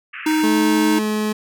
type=band-pass noise; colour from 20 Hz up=white; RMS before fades=-32 dBFS; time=0.13-0.43 s; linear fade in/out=10 ms; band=1200 to 2800 Hz; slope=96 dB/octave
type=tone; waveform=square; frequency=311.1 Hz; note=D#4; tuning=in tune; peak=-16 dBFS; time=0.26-0.99 s; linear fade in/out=5 ms
type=tone with pitch glide; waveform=30% pulse; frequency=216 to 213.5 Hz; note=A3 to G#3; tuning=-32 to +48 cents; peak=-16 dBFS; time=0.43-1.33 s; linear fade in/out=10 ms; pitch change=-20 cents; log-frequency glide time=0.92-1.08 s
effects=none